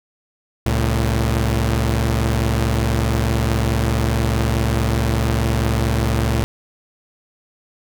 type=tone pair together; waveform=sawtooth; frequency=68.44 / 112.2 Hz; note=C#2 / A2; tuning=-22 / +34 cents; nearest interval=major sixth; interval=856 cents; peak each=-15 dBFS; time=0.66-6.44 s; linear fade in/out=0 ms; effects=none